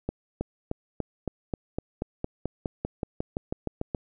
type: accelerating click train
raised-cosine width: 2 ms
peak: -15 dBFS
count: 19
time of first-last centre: 0.09-3.948 s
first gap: 320 ms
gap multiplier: 0.95
effects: none